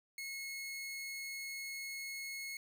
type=tone; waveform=sawtooth; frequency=2176 Hz; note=C#7; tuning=33 cents flat; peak=-38 dBFS; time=0.18-2.57 s; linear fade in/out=2 ms; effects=none